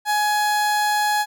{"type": "tone", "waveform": "30% pulse", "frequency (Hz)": 839, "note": "G#5", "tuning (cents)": 17, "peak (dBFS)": -15, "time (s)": [0.05, 1.26], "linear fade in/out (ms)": 50, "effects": []}